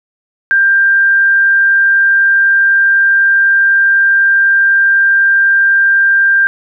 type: tone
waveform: sine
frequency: 1588 Hz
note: G6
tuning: 22 cents sharp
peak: -6 dBFS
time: 0.51-6.47 s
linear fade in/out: 0 ms
effects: none